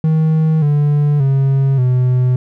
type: tone with pitch steps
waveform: triangle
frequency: 158.1 / 146.66 / 136.05 / 126.21 Hz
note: D#3 / D3 / C#3 / B2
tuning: +28 / -2 / -32 / +38 cents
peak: -8 dBFS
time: 0.04-2.36 s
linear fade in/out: 2 ms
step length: 580 ms
effects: none